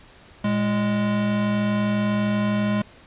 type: tone pair together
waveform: square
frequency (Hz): 114.67 / 207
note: A#2 / G#3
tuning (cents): -28 / -5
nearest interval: minor seventh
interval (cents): 1023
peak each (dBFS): -29 / -21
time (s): 0.44-2.82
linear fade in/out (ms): 5
effects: pink hiss -49 dBFS RMS until 3.06 s + resampled to 8000 Hz